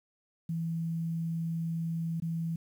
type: tone with dropouts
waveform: sine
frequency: 165.1 Hz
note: E3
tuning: 3 cents sharp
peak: -30 dBFS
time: 0.49-2.56 s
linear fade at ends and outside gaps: 5 ms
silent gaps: 2.201-2.221 s
effects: 10-bit